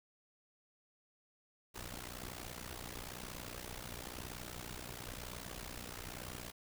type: noise with amplitude modulation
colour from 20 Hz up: pink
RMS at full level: -43 dBFS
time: 1.74-6.52 s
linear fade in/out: 20 ms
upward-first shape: sine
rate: 61 Hz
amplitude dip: 85%
effects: none